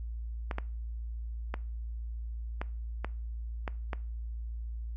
clicks, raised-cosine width 0.5 ms, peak -19 dBFS, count 7, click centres 0.512 / 0.584 / 1.541 / 2.615 / 3.046 / 3.678 / 3.932 s, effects noise-tail reverb RT60 0.4 s tail -21 dB re dry + added 57 Hz sine -35 dBFS peak until 4.96 s

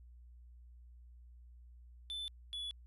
triangle tone pair in turn, 3519 / 3417 Hz, A7 / G#7, 0 / +49 cents, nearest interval minor second, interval 51 cents, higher first, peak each -38 / -38 dBFS, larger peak neither, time 2.1-2.28 / 2.53-2.71 s, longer neither, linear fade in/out 0 ms, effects added 60 Hz sine -54 dBFS peak until 2.86 s + resampled to 32000 Hz

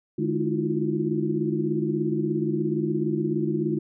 sine tone cluster, 150.4 / 211.4 / 313.7 / 340.4 / 357.3 Hz, D3 / G#3 / D#4 / F4 / F4, +42 / +31 / +14 / -44 / +40 cents, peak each -29 dBFS, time 0.18-3.79 s, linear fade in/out 10 ms, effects none

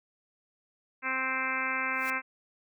harmonic tone, 261.6 Hz, C4, in tune, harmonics 1 / 2 / 3 / 4 / 5 / 6 / 7 / 8 / 9 / 10, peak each -42 / -44 / -44 / -36 / -38 / -34 / -42 / -34 / -37 / -39 dBFS, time 1.02-2.22 s, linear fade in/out 50 ms
white noise with exponential growth, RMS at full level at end -41 dBFS, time 1.89-2.1 s, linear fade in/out 1 ms, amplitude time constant 45 ms
effects none

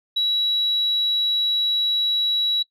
sine tone, 3900 Hz, B7, 23 cents flat, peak -17 dBFS, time 0.16-2.63 s, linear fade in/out 10 ms, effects noise-tail reverb RT60 0.1 s tail -20 dB re dry + tanh soft clip ceiling -13 dBFS

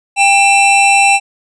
square tone pair together, 794.5 / 2670 Hz, G5 / E7, +23 / +22 cents, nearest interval octave + major sixth, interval 2099 cents, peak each -10 dBFS, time 0.16-1.2 s, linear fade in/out 50 ms, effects resampled to 24000 Hz

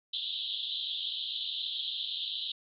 pink band-pass noise, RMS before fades -36 dBFS, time 0.13-2.52 s, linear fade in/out 5 ms, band 3100 to 4000 Hz, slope 96 dB/octave, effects none

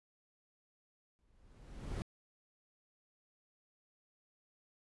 brown noise with exponential growth, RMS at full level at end -36 dBFS, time 1.19-2.02 s, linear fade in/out 0 ms, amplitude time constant 180 ms, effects resampled to 24000 Hz

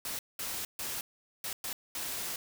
white noise bursts at uneven times, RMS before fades -37 dBFS, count 6, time 0.05-0.19 / 0.39-0.65 / 0.79-1.01 / 1.44-1.53 / 1.64-1.73 / 1.95-2.36 s, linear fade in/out 2 ms, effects none

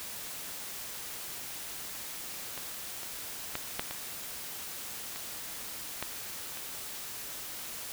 clicks, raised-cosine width 0.3 ms, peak -23 / -26 / -16 / -14 / -21 / -25 / -17 / -26 dBFS, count 8, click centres 2.577 / 3.032 / 3.554 / 3.795 / 3.91 / 5.16 / 6.026 / 6.573 s, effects white hiss -41 dBFS RMS until 7.92 s

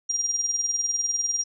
sine tone with tremolo, 5700 Hz, F8, 34 cents sharp, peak -21 dBFS, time 0.09-1.44 s, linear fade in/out 10 ms, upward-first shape square, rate 20 Hz, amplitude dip 55%, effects none

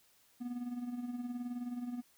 triangle tone with tremolo, 243.8 Hz, B3, 22 cents flat, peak -33 dBFS, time 0.4-2.02 s, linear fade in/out 20 ms, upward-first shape sine, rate 19 Hz, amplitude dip 60%, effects white hiss -68 dBFS RMS until 2.17 s

